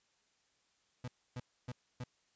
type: tone bursts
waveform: 35% pulse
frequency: 124.1 Hz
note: B2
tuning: 9 cents sharp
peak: -38 dBFS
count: 4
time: 1.04-2.04 s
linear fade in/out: 5 ms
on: 40 ms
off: 280 ms
effects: white hiss -75 dBFS RMS until 2.35 s + resampled to 16000 Hz